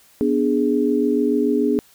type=chord; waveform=sine; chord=G# diminished; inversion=first; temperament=equal; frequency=246.9 / 293.7 / 415.3 Hz; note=B3 / D4 / G#4; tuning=0 / 0 / 0 cents; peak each=-20 dBFS; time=0.21-1.79 s; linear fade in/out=0 ms; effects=white hiss -53 dBFS RMS until 1.94 s